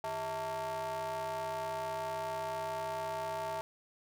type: ring-modulated tone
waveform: square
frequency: 123.47 Hz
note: B2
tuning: in tune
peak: -33 dBFS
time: 0.04-3.61 s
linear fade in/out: 0 ms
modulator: 773 Hz
effects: none